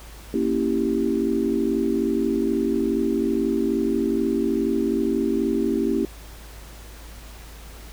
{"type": "chord", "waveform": "sine", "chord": "A# diminished seventh", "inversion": "none", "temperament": "equal", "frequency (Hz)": [233.1, 277.2, 329.6, 392], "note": ["A#3", "C#4", "E4", "G4"], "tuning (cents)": [0, 0, 0, 0], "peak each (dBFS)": -25, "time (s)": [0.34, 6.05], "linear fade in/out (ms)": 2, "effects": ["added 54 Hz sine -40 dBFS peak until 7.92 s", "pink hiss -45 dBFS RMS until 7.92 s"]}